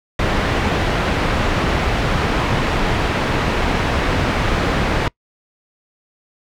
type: low-pass noise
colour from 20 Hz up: pink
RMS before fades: -18 dBFS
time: 0.19-5.08 s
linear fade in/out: 2 ms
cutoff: 2700 Hz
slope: 12 dB/octave
effects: noise-tail reverb RT60 0.1 s tail -25 dB re dry